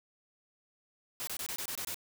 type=noise bursts; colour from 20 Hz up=white; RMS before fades=-38 dBFS; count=8; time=1.2-1.944 s; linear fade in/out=0 ms; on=72 ms; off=24 ms; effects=none